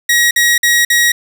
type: tone bursts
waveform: sawtooth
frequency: 1900 Hz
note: A#6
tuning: 33 cents sharp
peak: -5 dBFS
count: 4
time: 0.09-1.12 s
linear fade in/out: 5 ms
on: 220 ms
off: 50 ms
effects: none